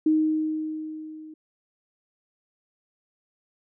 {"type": "tone with level ramp", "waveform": "sine", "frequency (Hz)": 311.8, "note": "D#4", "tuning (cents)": 4, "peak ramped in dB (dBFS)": [-16, -40], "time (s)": [0.06, 1.34], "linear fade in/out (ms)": 5, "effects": []}